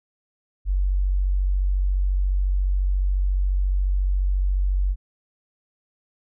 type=tone; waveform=sine; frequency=47.12 Hz; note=F#1; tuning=32 cents sharp; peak=-18 dBFS; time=0.65-4.96 s; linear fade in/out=50 ms; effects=none